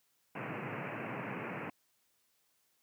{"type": "band-pass noise", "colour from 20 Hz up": "pink", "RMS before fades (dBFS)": -41, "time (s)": [0.35, 1.7], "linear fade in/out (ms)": 5, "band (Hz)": [110, 2700], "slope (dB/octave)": 96, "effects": ["white hiss -75 dBFS RMS until 2.82 s", "high-pass 60 Hz 12 dB/octave"]}